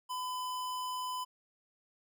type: tone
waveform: square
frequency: 1007 Hz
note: B5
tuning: 33 cents sharp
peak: -36 dBFS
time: 0.09-1.25 s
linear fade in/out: 20 ms
effects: none